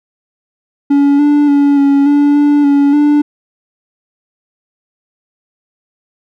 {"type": "tone with pitch steps", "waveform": "triangle", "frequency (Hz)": [283, 292.2, 284.4, 279.8, 288.5, 291, 283.1, 293.9], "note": ["C#4", "D4", "C#4", "C#4", "D4", "D4", "C#4", "D4"], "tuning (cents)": [36, -9, 45, 16, -31, -16, 37, 1], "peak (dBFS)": -4, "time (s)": [0.9, 3.22], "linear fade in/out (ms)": 10, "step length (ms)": 290, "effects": []}